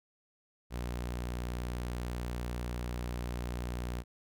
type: tone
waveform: sawtooth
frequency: 60.4 Hz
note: B1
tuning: 38 cents flat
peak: -31 dBFS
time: 0.7-4.04 s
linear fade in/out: 50 ms
effects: none